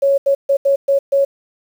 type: tone bursts at uneven times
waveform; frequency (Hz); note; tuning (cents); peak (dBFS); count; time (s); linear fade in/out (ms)
sine; 554.4; C#5; 0; -10; 6; 0.02-0.18 / 0.26-0.35 / 0.49-0.57 / 0.65-0.76 / 0.88-0.99 / 1.12-1.25; 10
effects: 7-bit